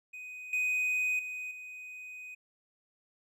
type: tone with level steps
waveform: triangle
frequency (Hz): 2499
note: D#7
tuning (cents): +7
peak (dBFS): -40 / -26 / -35 / -41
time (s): 0.13-2.35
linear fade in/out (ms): 10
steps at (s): 0.53 / 1.19 / 1.51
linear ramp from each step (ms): 2
effects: none